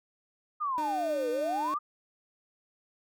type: exponential two-way sweep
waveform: sine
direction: down then up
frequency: 1250 to 469.8 to 1250 Hz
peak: -28 dBFS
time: 0.6-1.79 s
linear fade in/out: 20 ms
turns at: 1.3 s
type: tone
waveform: 30% pulse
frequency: 302.9 Hz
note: D#4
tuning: 46 cents flat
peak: -34 dBFS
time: 0.78-1.74 s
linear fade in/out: 0 ms
effects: none